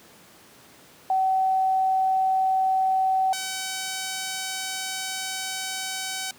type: tone pair in turn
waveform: sine / 5% pulse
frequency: 760 / 760 Hz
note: F#5 / F#5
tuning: +46 / +46 cents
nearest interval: unison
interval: 0 cents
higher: neither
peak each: -19 / -17 dBFS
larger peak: second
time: 1.1-3.33 / 3.33-6.31 s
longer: second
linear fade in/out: 2 ms
effects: pink hiss -51 dBFS RMS until 6.38 s + high-pass 150 Hz 12 dB/octave